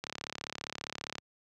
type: click train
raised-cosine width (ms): 0.2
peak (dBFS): -19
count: 41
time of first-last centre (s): 0.04-1.183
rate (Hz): 35
effects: high-pass 100 Hz 12 dB/octave